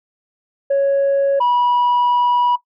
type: tone pair in turn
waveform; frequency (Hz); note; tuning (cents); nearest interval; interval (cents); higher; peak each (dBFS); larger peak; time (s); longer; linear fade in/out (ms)
sine; 554.4 / 974.2; C#5 / B5; 0 / -24; minor seventh; 976; second; -10 / -11; first; 0.7-1.4 / 1.4-2.56; second; 10
effects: noise-tail reverb RT60 0.1 s tail -17 dB re dry + tanh soft clip ceiling -11 dBFS